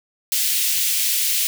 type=high-pass noise; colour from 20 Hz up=white; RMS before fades=-20 dBFS; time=0.32-1.47 s; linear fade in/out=0 ms; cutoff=2300 Hz; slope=24 dB/octave; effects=none